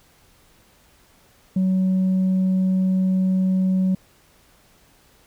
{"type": "tone with tanh clipping", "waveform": "sine", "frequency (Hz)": 187.3, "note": "F#3", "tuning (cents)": 21, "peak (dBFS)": -17, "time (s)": [1.56, 3.95], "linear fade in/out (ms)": 5, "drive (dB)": 1, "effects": ["pink hiss -56 dBFS RMS until 5.26 s"]}